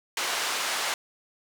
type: band-pass noise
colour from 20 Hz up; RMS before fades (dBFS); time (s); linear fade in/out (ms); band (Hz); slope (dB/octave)
pink; -29; 0.17-0.94; 2; 830 to 8200; 12
effects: none